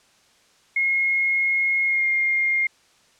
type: tone with pitch glide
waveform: sine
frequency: 2156 to 2124 Hz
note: C#7 to C7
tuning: -49 to +25 cents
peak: -18 dBFS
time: 0.76-2.67 s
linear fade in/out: 5 ms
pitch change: -26 cents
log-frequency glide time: 1.85-2.06 s
effects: white hiss -58 dBFS RMS until 3.19 s + low-pass 7000 Hz 12 dB/octave